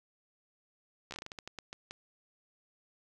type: slowing click train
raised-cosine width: 0.2 ms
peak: -25 dBFS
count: 13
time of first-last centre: 1.11-1.91 s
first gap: 13 ms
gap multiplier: 1.27
effects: none